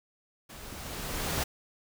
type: noise with level ramp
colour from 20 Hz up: pink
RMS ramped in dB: -47 to -29 dBFS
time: 0.49-1.44 s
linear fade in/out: 10 ms
effects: none